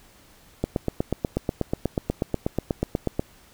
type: click train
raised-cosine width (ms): 2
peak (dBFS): -9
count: 22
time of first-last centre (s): 0.64-3.195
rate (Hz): 8.22
effects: pink hiss -54 dBFS RMS until 3.53 s